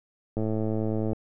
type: click train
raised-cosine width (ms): 2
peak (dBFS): -16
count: 84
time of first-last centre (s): 0.37-1.131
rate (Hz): 109
effects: none